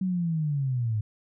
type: linear sweep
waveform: sine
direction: down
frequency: 190.4 to 103.6 Hz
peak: -24 dBFS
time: 0.01-1.01 s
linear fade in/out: 5 ms
effects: none